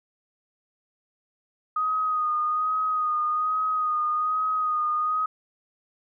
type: tone with vibrato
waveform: sine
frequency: 1244.5 Hz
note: D#6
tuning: in tune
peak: -22 dBFS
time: 1.76-5.26 s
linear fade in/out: 5 ms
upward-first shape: sine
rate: 1.2 Hz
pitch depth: 30 cents each way
effects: none